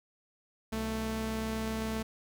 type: tone pair together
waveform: sawtooth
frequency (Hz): 62.2 / 221.1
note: B1 / A3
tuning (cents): +13 / +9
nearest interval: octave + minor seventh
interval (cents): 2196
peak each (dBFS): -35 / -29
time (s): 0.72-2.03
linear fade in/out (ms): 10
effects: none